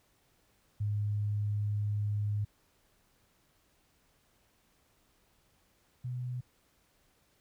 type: tone pair in turn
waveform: sine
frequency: 103.83 / 124.55 Hz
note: G#2 / B2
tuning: 0 / +15 cents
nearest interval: minor third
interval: 315 cents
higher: second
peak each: -29 / -34 dBFS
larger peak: first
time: 0.8-2.45 / 6.04-6.41 s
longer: first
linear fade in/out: 10 ms
effects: pink hiss -70 dBFS RMS until 7.4 s